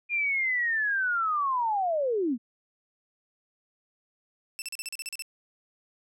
sine linear sweep, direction down, 2431 to 215.8 Hz, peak -24 dBFS, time 0.09-2.38 s, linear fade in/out 50 ms
15% pulse tone bursts, 2659 Hz, E7, 14 cents sharp, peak -26 dBFS, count 10, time 4.59-5.222 s, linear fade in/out 0 ms, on 29 ms, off 38 ms
effects none

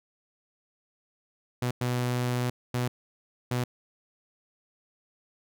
sawtooth tone bursts at uneven times, 123.47 Hz, B2, in tune, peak -22 dBFS, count 4, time 1.62-1.71 / 1.81-2.5 / 2.74-2.88 / 3.51-3.64 s, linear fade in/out 5 ms, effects none

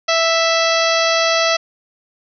harmonic tone with a mistuned harmonic, 659.3 Hz, E5, in tune, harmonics 1 / 2 / 3 / 4 / 5 / 6 / 7 / 8 / 9, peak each -17 / -20 / -22 / -23 / -24 / -25 / -25 / -26 / -27 dBFS, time 0.08-1.57 s, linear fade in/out 10 ms, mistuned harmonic 6, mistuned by +32 cents, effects none

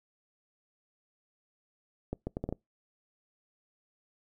accelerating click train, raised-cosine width 2 ms, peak -20 dBFS, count 6, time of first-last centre 2.13-2.526 s, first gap 140 ms, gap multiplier 0.71, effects noise-tail reverb RT60 0.2 s tail -26 dB re dry

